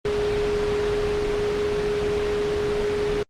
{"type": "tone in noise", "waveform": "sine", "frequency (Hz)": 415.3, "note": "G#4", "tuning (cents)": 0, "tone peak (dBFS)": -21, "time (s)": [0.05, 3.23], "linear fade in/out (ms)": 2, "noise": "pink", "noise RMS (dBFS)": -28, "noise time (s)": [0.05, 3.23], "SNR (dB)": 4, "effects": ["low-pass 4000 Hz 12 dB/octave", "Opus 24 kbps"]}